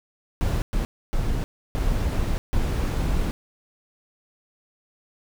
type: noise bursts at uneven times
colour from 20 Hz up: brown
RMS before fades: -23 dBFS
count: 5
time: 0.41-0.62 / 0.73-0.85 / 1.13-1.44 / 1.75-2.38 / 2.53-3.31 s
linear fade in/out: 0 ms
effects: none